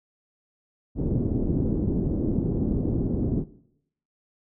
white low-pass noise, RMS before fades -25 dBFS, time 0.95-3.45 s, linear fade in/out 50 ms, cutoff 330 Hz, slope 24 dB/octave, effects noise-tail reverb RT60 0.7 s tail -17 dB re dry

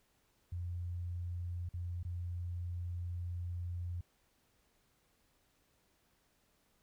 sine tone with dropouts, 87.6 Hz, F2, 6 cents sharp, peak -37 dBFS, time 0.52-4.01 s, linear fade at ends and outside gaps 5 ms, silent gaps 1.69-1.738 / 2.03-2.049 s, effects pink hiss -74 dBFS RMS until 6.82 s

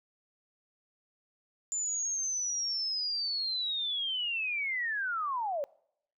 sine linear sweep, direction down, 7140 to 540 Hz, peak -30 dBFS, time 1.72-5.64 s, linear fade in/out 0 ms, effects noise-tail reverb RT60 0.7 s tail -24 dB re dry

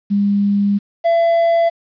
sine / triangle tone pair in turn, 201.9 / 672.7 Hz, G#3 / E5, -49 / +35 cents, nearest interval octave + major sixth, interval 2084 cents, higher second, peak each -12 / -9 dBFS, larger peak second, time 0.1-0.79 / 1.04-1.7 s, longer first, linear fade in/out 20 ms, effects resampled to 11025 Hz + 8-bit

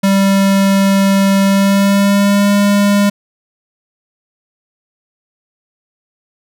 square tone with pitch glide, 195.8 to 202.4 Hz, G3 to G#3, -2 to -44 cents, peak -9 dBFS, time 0.03-3.1 s, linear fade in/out 10 ms, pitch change +58 cents, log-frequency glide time 1.44-2.53 s, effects none

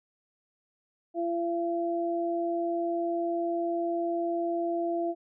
sine tone pair together, 340 / 680 Hz, F4 / F5, -46 / -46 cents, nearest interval octave, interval 1200 cents, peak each -29 / -30 dBFS, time 1.14-5.15 s, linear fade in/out 50 ms, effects none

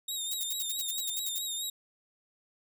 20% pulse tone with vibrato, 3729 Hz, A#7, in tune, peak -27 dBFS, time 0.08-1.7 s, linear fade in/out 5 ms, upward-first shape triangle, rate 4.6 Hz, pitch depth 69 cents each way
violet noise bursts, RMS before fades -35 dBFS, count 12, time 0.31-1.387 s, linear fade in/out 5 ms, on 32 ms, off 63 ms
effects none

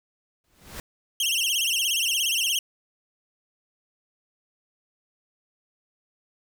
pink noise with exponential growth, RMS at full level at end -34 dBFS, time 0.44-0.8 s, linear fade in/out 1 ms, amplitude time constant 78 ms
sawtooth tone with vibrato, 2960 Hz, F#7, in tune, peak -19 dBFS, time 1.2-2.59 s, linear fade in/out 2 ms, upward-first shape sine, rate 17 Hz, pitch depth 170 cents each way
effects none

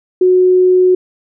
sine tone, 366.9 Hz, F#4, 15 cents flat, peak -6 dBFS, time 0.21-0.95 s, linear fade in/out 5 ms, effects none

